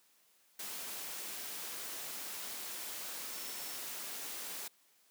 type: tone in noise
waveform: sine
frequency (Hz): 5410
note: E8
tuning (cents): +44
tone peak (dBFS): -52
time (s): 3.33-3.77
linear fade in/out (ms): 5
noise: white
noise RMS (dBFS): -43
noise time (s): 0.59-4.68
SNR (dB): -12
effects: white hiss -69 dBFS RMS until 5.1 s + high-pass 200 Hz 12 dB/octave